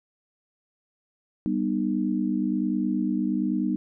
sine chord, G augmented, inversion none, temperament just, 196 / 245 / 306.2 Hz, G3 / B3 / D#4, 0 / -14 / -28 cents, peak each -27 dBFS, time 1.46-3.76 s, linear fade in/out 0 ms, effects none

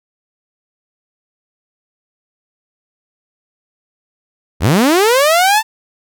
sawtooth linear sweep, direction up, 59.9 to 902 Hz, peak -5 dBFS, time 4.6-5.63 s, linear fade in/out 50 ms, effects none

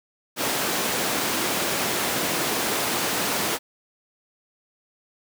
pink high-pass noise, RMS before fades -25 dBFS, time 0.36-3.59 s, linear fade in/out 50 ms, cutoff 240 Hz, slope 12 dB/octave, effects none

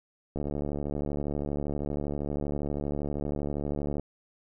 click train, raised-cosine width 2 ms, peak -19 dBFS, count 265, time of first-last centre 0.36-3.996 s, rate 72.6 Hz, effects none

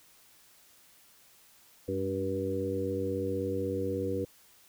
harmonic tone with a mistuned harmonic, 96.2 Hz, G2, 32 cents flat, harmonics 1 / 2 / 3 / 4 / 5, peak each -37 / -40 / -36 / -36 / -33 dBFS, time 1.88-4.25 s, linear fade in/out 5 ms, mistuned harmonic 2, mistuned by +63 cents, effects white hiss -60 dBFS RMS until 4.68 s

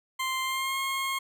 20% pulse tone with pitch glide, 1046.5 to 1077.2 Hz, C6 to C#6, 0 to -50 cents, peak -23 dBFS, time 0.19-1.19 s, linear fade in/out 10 ms, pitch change +50 cents, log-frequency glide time 0.43-0.78 s, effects none

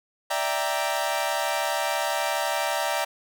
sawtooth chord, E half-diminished seventh, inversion third, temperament equal, 587.3 / 659.3 / 784 / 932.3 Hz, D5 / E5 / G5 / Bb5, 0 / 0 / 0 / 0 cents, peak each -26 dBFS, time 0.3-3.05 s, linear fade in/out 10 ms, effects none

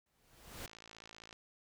pink noise with exponential growth, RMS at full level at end -43 dBFS, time 0.06-0.66 s, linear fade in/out 2 ms, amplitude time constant 130 ms
click train, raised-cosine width 0.2 ms, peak -35 dBFS, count 38, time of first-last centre 0.66-1.328 s, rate 55.4 Hz
effects none

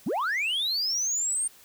sine linear sweep, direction up, 147.3 to 8870 Hz, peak -22 dBFS, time 0.06-1.48 s, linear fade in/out 10 ms, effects tanh soft clip ceiling -24 dBFS + white hiss -54 dBFS RMS until 1.64 s

